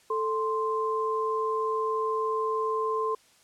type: tone pair together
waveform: sine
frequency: 440 / 1045.6 Hz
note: A4 / C6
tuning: 0 / -1 cents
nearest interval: octave + minor third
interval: 1499 cents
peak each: -28 dBFS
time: 0.1-3.15 s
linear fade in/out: 5 ms
effects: white hiss -60 dBFS RMS until 3.43 s + low-pass 9000 Hz 12 dB/octave